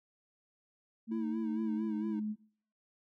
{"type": "tone with pitch glide", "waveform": "sine", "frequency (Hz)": [224.9, 213.1], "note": ["A3", "G#3"], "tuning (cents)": [38, 45], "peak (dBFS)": -33, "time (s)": [1.07, 2.36], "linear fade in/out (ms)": 50, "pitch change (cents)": -93, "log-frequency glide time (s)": [1.41, 2.08]}
{"type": "tone with vibrato", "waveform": "triangle", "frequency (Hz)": 321.2, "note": "E4", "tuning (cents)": -45, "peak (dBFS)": -35, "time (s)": [1.11, 2.2], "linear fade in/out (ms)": 10, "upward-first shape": "sine", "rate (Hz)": 4.4, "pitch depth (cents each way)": 73}
{"effects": ["noise-tail reverb RT60 0.6 s tail -23 dB re dry"]}